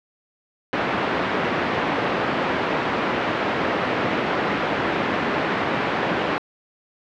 pink band-pass noise, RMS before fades -23 dBFS, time 0.73-6.38 s, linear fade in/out 0 ms, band 230 to 2300 Hz, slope 12 dB/octave, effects low-pass 4000 Hz 12 dB/octave

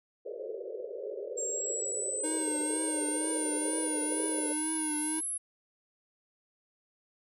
pink band-pass noise, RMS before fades -39 dBFS, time 0.25-4.53 s, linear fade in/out 10 ms, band 380 to 580 Hz, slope 96 dB/octave
sine exponential sweep, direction up, 7459 to 10970 Hz, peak -32 dBFS, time 1.37-5.38 s, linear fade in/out 10 ms
square tone with vibrato, 310 Hz, D#4, 6 cents flat, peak -34 dBFS, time 2.23-5.21 s, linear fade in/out 20 ms, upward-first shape triangle, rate 2.1 Hz, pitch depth 54 cents each way
effects resampled to 32000 Hz

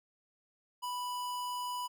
square tone, 987.8 Hz, B5, in tune, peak -36 dBFS, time 0.82-1.88 s, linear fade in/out 20 ms, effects none

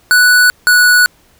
square tone pair in turn, 1480 / 1472.2 Hz, F#6 / F#6, 0 / -9 cents, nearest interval unison, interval 9 cents, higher first, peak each -6 dBFS, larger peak neither, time 0.11-0.5 / 0.67-1.06 s, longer neither, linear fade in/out 0 ms, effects pink hiss -50 dBFS RMS until 1.39 s

